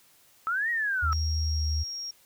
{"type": "linear two-way sweep", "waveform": "sine", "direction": "up then down", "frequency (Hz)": [1282, 1913, 1282], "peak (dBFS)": -25, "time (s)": [0.47, 1.13], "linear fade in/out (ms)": 0, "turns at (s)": 0.7}
{"type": "tone with pitch glide", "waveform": "sine", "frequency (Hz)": [76.9, 74.58], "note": ["D#2", "D2"], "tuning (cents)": [-20, 27], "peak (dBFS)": -25, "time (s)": [1.02, 1.84], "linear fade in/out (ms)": 20, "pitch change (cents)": -53, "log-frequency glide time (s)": [1.42, 1.7]}
{"type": "tone", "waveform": "sine", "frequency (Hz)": 5588, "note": "F8", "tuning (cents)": 0, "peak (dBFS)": -33, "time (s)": [1.12, 2.11], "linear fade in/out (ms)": 5}
{"effects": ["white hiss -60 dBFS RMS until 2.25 s"]}